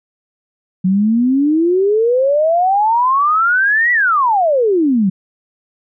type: exponential two-way sweep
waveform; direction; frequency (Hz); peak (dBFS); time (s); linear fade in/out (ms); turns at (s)
sine; up then down; 181.1 to 1975.5 to 181.1; -10; 0.84-5.1; 10; 3.92
effects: none